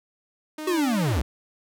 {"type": "tone with vibrato", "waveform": "sawtooth", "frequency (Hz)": 300.9, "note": "D4", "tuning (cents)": 42, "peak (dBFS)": -28, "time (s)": [0.58, 1.2], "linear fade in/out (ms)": 5, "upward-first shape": "square", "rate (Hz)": 2.7, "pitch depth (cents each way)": 42}
{"type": "linear sweep", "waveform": "square", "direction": "down", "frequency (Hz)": [380, 54.1], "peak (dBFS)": -22, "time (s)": [0.67, 1.22], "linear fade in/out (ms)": 5}
{"effects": []}